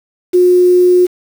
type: tone with quantisation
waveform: sine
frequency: 359.9 Hz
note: F#4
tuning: 48 cents flat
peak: -5 dBFS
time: 0.33-1.07 s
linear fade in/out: 20 ms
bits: 5
effects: none